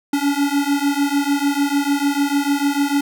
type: beating tone pair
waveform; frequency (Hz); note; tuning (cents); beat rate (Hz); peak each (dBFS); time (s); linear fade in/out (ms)
square; 280.8 / 287.5; C#4 / D4; +22 / -37; 6.7; -20; 0.13-3.01; 5
effects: none